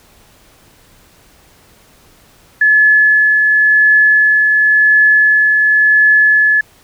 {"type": "tone with tremolo", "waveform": "sine", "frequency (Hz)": 1715, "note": "A6", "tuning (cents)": -45, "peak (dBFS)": -5, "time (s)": [2.61, 6.61], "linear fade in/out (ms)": 5, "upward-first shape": "triangle", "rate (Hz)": 0.93, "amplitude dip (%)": 30, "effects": ["pink hiss -47 dBFS RMS until 6.83 s"]}